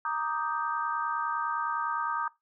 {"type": "chord", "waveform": "sine", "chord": "Eb major seventh", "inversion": "second", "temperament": "equal", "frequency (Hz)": [932.3, 1174.7, 1244.5, 1568], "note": ["Bb5", "D6", "Eb6", "G6"], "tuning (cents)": [0, 0, 0, 0], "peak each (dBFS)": [-33, -36, -32, -36], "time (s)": [0.05, 2.28], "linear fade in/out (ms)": 2, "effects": ["noise-tail reverb RT60 0.2 s tail -20 dB re dry"]}